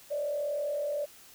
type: tone with frequency modulation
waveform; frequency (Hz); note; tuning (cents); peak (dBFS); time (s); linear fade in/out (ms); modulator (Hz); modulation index
sine; 585; D5; -7; -29; 0.1-1.06; 20; 40.9; 0.61
effects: white hiss -54 dBFS RMS until 1.34 s